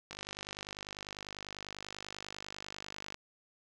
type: click train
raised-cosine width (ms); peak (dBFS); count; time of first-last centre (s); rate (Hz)
0.2; -24; 153; 0.11-3.144; 50.1
effects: none